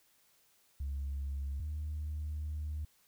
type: tone pair in turn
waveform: sine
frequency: 69.3 / 75.77 Hz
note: C#2 / D#2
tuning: 0 / -45 cents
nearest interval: major second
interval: 155 cents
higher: second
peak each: -33 / -34 dBFS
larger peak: first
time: 0.8-1.6 / 1.6-2.85 s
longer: second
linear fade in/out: 5 ms
effects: tanh soft clip ceiling -32 dBFS + white hiss -69 dBFS RMS until 3.07 s